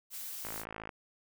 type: noise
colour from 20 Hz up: blue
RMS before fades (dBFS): -42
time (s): 0.1-0.65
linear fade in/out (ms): 50
type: click train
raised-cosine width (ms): 0.5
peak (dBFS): -26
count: 25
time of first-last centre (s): 0.45-0.892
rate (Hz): 54.3
effects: none